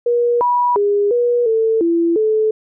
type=tone with pitch steps; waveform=sine; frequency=478.4 / 975 / 407.9 / 482.1 / 446.5 / 336.9 / 434.5 Hz; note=A#4 / B5 / G#4 / B4 / A4 / E4 / A4; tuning=+45 / -23 / -31 / -42 / +25 / +38 / -22 cents; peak=-12 dBFS; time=0.06-2.51 s; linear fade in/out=5 ms; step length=350 ms; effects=none